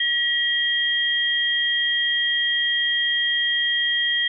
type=tone pair together; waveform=sine; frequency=1917 / 3224 Hz; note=A#6 / G7; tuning=+48 / +48 cents; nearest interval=major sixth; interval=900 cents; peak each=-22 / -21 dBFS; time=0-4.28 s; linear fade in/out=5 ms; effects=none